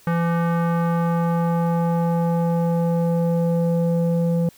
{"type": "tone with low-pass filter sweep", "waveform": "square", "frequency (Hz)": 169, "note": "E3", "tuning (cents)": 43, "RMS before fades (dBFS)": -20, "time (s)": [0.07, 4.49], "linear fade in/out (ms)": 2, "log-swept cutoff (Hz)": [1500, 430], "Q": 1.8, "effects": ["white hiss -52 dBFS RMS until 4.57 s"]}